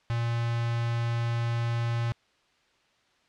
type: tone with notch filter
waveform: square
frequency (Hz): 117.3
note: A#2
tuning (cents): +11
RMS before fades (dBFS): -28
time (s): 0.1-2.12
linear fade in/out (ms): 0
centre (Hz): 410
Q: 0.96
effects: white hiss -66 dBFS RMS until 3.28 s + low-pass 4000 Hz 12 dB/octave